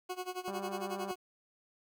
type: tone with tremolo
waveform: 20% pulse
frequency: 365.9 Hz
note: F#4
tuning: 19 cents flat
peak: -30 dBFS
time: 0.09-1.16 s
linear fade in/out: 10 ms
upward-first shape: sine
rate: 11 Hz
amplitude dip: 90%
type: click train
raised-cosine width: 1 ms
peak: -29 dBFS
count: 125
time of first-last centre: 0.48-1.109 s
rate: 197 Hz
effects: high-pass 60 Hz 12 dB/octave + 11-bit